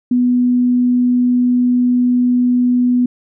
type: tone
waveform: sine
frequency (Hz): 246.9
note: B3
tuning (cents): 0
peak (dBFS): -10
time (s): 0.11-3.06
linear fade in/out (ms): 5
effects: none